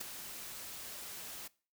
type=noise with ADSR envelope; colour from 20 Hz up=white; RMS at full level=-38 dBFS; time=0-1.48 s; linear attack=13 ms; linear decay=5 ms; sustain=-8 dB; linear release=9 ms; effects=noise-tail reverb RT60 0.4 s tail -22 dB re dry